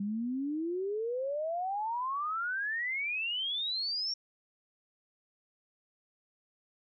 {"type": "exponential sweep", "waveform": "sine", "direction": "up", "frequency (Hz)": [196, 5588], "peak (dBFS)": -31, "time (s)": [0, 4.14], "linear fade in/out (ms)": 5, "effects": []}